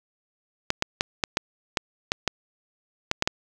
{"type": "clicks", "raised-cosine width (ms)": 0.2, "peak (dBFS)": -4, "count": 11, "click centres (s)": [0.704, 0.824, 1.009, 1.238, 1.371, 1.772, 2.119, 2.277, 3.114, 3.224, 3.275], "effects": []}